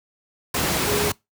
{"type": "tone in noise", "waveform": "sine", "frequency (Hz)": 415.3, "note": "G#4", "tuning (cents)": 0, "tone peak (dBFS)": -24, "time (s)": [0.87, 1.1], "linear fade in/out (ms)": 5, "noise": "pink", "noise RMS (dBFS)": -22, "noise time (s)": [0.54, 1.12], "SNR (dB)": -5, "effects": ["noise-tail reverb RT60 0.2 s tail -24 dB re dry", "high-pass 80 Hz 12 dB/octave"]}